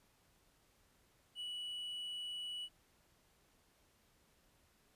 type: tone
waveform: triangle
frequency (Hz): 2945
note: F#7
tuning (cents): -9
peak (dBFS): -40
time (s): 1.35-2.69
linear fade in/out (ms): 50
effects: pink hiss -72 dBFS RMS until 4.95 s + resampled to 32000 Hz